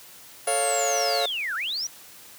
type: chord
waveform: 40% pulse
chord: A augmented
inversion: none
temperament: equal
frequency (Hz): 440 / 554.4 / 698.5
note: A4 / C#5 / E#5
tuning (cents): 0 / 0 / 0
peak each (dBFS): -30 / -27 / -25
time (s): 0.47-1.26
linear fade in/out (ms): 5
type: linear two-way sweep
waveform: sine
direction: down then up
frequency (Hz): 9910 to 1298 to 5950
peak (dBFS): -26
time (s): 0.47-1.87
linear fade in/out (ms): 5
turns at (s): 1.55
effects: white hiss -47 dBFS RMS until 2.38 s + high-pass 80 Hz 12 dB/octave